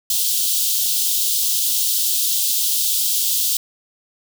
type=high-pass noise; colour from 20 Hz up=white; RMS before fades=-19 dBFS; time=0.1-3.57 s; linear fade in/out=2 ms; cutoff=3100 Hz; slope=48 dB/octave; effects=none